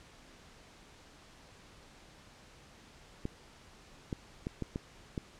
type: clicks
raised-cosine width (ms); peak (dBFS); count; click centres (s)
3; -22; 6; 3.254 / 4.128 / 4.469 / 4.623 / 4.759 / 5.178
effects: pink hiss -57 dBFS RMS until 5.39 s + low-pass 7000 Hz 12 dB/octave